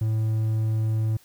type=tone; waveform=triangle; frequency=110 Hz; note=A2; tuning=in tune; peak=-19 dBFS; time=0.01-1.17 s; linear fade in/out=5 ms; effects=white hiss -57 dBFS RMS until 1.24 s